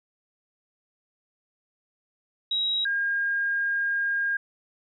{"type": "tone pair in turn", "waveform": "sine", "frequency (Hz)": [3837, 1616.9], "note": ["A#7", "G#6"], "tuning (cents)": [49, -47], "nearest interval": "octave + minor third", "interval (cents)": 1496, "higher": "first", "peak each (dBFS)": -23, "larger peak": "neither", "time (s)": [[2.51, 2.85], [2.85, 4.37]], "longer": "second", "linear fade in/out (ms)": 5, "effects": []}